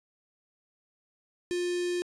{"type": "tone with notch filter", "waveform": "square", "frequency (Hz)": 353.6, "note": "F4", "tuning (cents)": 22, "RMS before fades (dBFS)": -30, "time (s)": [1.51, 2.02], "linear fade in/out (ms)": 0, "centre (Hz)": 1100, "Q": 1.5, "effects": ["resampled to 22050 Hz"]}